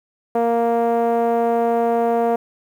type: tone with low-pass filter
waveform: 5% pulse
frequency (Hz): 233.1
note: A#3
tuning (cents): 0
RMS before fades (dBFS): -18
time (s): 0.35-2.36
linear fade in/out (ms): 5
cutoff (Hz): 600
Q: 3.2
effects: 8-bit